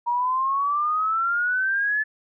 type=exponential sweep; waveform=sine; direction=up; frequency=946 to 1741 Hz; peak=-20 dBFS; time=0.06-2.04 s; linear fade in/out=20 ms; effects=none